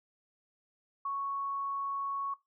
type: tone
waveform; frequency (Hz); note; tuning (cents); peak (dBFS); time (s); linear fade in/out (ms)
sine; 1108.7; C#6; 0; -32; 1.05-2.34; 5
effects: noise-tail reverb RT60 0.2 s tail -19 dB re dry